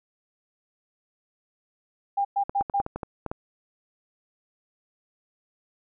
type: tone bursts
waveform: sine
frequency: 800 Hz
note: G5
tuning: 35 cents sharp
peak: -21 dBFS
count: 4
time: 2.17-2.816 s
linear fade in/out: 10 ms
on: 79 ms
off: 110 ms
type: clicks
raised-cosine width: 1 ms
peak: -17 dBFS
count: 9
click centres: 2.495 / 2.61 / 2.698 / 2.801 / 2.864 / 2.96 / 3.032 / 3.263 / 3.315 s
effects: none